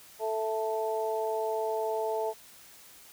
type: harmonic tone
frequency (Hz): 220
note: A3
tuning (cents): 0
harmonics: 2 / 3 / 4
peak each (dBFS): -31 / -33 / -34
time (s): 0.19-2.34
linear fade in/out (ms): 50
effects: white hiss -53 dBFS RMS until 3.12 s